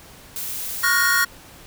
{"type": "noise", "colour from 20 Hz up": "blue", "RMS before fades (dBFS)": -29, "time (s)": [0.36, 1.24], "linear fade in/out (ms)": 0}
{"type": "chord", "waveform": "square", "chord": "Gb major seventh", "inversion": "second", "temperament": "equal with one note detuned", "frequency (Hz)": [1108.7, 1422.2, 1480, 1864.7], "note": ["Db6", "F6", "Gb6", "Bb6"], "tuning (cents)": [0, 31, 0, 0], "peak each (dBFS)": [-26, -21, -26, -21], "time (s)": [0.83, 1.25], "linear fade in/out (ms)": 10}
{"effects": ["pink hiss -45 dBFS RMS until 1.66 s"]}